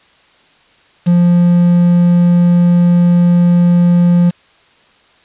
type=tone with quantisation; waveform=triangle; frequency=174.61 Hz; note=F3; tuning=in tune; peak=-4 dBFS; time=1.06-4.31 s; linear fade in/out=20 ms; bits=5; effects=white hiss -49 dBFS RMS until 5.24 s + resampled to 8000 Hz